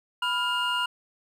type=tone cluster; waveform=triangle; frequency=989 / 1404 / 2836 Hz; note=B5 / F6 / F7; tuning=+2 / +9 / +26 cents; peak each=-27 dBFS; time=0.22-0.86 s; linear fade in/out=5 ms; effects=none